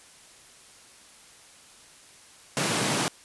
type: high-pass noise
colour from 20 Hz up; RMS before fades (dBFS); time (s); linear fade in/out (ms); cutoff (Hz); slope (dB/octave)
pink; -26; 2.57-3.08; 0; 110; 96
effects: white hiss -52 dBFS RMS until 3.24 s + resampled to 24000 Hz